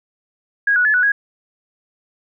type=tone with pitch steps; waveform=sine; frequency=1645 / 1468 / 1719 / 1478 / 1651 Hz; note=G#6 / F#6 / A6 / F#6 / G#6; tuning=-17 / -14 / -41 / -2 / -11 cents; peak=-12 dBFS; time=0.67-1.12 s; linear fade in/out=5 ms; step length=90 ms; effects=none